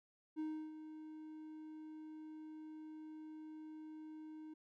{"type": "tone with ADSR envelope", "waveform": "triangle", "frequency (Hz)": 311.1, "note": "D#4", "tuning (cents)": 0, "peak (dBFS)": -36, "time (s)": [0.36, 4.54], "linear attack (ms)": 34, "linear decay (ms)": 320, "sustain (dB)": -11, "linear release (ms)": 8, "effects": []}